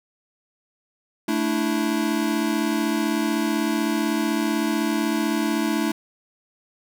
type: chord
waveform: square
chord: A suspended fourth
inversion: none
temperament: equal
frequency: 220 / 293.7 / 329.6 Hz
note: A3 / D4 / E4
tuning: 0 / 0 / 0 cents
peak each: -26 dBFS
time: 1.28-5.92 s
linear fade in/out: 5 ms
effects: none